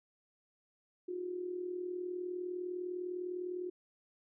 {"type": "tone with amplitude modulation", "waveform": "sine", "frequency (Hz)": 360, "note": "F#4", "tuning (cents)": -47, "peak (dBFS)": -34, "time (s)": [1.08, 3.7], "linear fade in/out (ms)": 10, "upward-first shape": "sine", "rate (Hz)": 39.9, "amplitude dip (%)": 60, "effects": []}